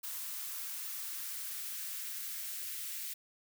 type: noise with high-pass filter sweep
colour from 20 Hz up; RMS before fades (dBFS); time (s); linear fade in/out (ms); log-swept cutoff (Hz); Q
blue; -41; 0.03-3.14; 10; 960 to 1900; 1.4
effects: none